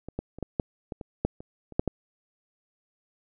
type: clicks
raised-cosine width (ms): 2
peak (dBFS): -24 / -17 / -28 / -17 / -11 / -20 / -24 / -10 / -28 / -30 / -8 / -12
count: 12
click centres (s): 0.086 / 0.19 / 0.386 / 0.427 / 0.598 / 0.922 / 1.012 / 1.25 / 1.405 / 1.723 / 1.795 / 1.877
effects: none